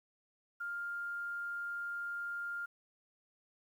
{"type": "tone with quantisation", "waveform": "sine", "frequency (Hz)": 1402, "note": "F6", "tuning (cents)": 6, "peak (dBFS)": -37, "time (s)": [0.6, 2.66], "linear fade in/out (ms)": 10, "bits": 11, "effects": []}